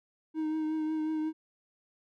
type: tone with vibrato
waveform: triangle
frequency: 312.4 Hz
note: D#4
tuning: 7 cents sharp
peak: -27 dBFS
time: 0.34-1.33 s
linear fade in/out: 50 ms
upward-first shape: triangle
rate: 5.5 Hz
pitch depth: 25 cents each way
effects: none